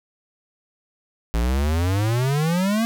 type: exponential sweep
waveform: square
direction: up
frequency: 54.7 to 233.5 Hz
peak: -19 dBFS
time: 1.34-2.85 s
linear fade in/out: 0 ms
effects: none